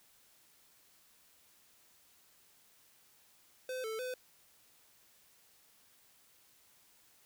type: tone with pitch steps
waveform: square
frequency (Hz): 512 / 441.3 / 506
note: C5 / A4 / B4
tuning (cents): -38 / +5 / +42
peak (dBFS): -38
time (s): 3.69-4.14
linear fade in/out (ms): 2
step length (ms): 150
effects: white hiss -66 dBFS RMS until 7.25 s